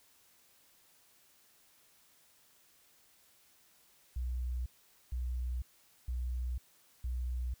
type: tone bursts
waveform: sine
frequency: 61.74 Hz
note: B1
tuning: in tune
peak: -33 dBFS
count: 4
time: 4.16-7.54 s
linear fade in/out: 5 ms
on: 500 ms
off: 460 ms
effects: white hiss -66 dBFS RMS until 7.6 s